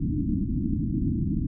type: low-pass noise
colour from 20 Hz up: white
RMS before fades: -26 dBFS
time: 0-1.47 s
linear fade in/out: 10 ms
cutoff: 310 Hz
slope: 96 dB/octave
effects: none